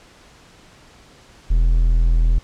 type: tone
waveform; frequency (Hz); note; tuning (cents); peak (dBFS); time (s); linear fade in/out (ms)
triangle; 41.2; E1; 0; -10; 1.5-2.39; 10
effects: pink hiss -48 dBFS RMS until 2.43 s + low-pass 7000 Hz 12 dB/octave